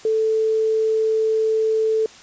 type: tone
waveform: sine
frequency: 440 Hz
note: A4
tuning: in tune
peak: -16 dBFS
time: 0.05-2.06 s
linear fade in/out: 2 ms
effects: white hiss -44 dBFS RMS until 2.22 s + resampled to 16000 Hz